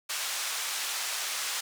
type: band-pass noise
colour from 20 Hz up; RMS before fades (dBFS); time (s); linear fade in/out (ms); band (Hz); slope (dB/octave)
white; -33; 0.09-1.61; 10; 860 to 7900; 12
effects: none